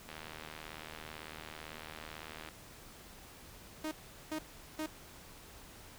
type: click train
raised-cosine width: 0.3 ms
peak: -29 dBFS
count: 188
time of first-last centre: 0.09-2.487 s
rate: 78 Hz
type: tone bursts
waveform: sawtooth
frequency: 311.1 Hz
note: D#4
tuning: in tune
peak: -32 dBFS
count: 3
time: 3.84-4.862 s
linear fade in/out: 5 ms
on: 74 ms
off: 400 ms
effects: pink hiss -54 dBFS RMS until 5.98 s